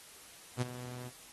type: tone with ADSR envelope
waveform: sawtooth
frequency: 124 Hz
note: B2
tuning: 7 cents sharp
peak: -24 dBFS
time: 0.57-1.11 s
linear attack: 44 ms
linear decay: 24 ms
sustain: -15 dB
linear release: 40 ms
effects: white hiss -54 dBFS RMS until 1.32 s + AAC 32 kbps